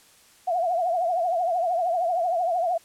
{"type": "tone with vibrato", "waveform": "sine", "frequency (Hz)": 698.5, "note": "F5", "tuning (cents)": 0, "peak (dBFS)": -21, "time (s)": [0.47, 2.78], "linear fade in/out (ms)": 10, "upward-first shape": "triangle", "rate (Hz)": 13, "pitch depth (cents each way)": 130, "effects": ["white hiss -55 dBFS RMS until 2.84 s", "low-pass 11000 Hz 12 dB/octave"]}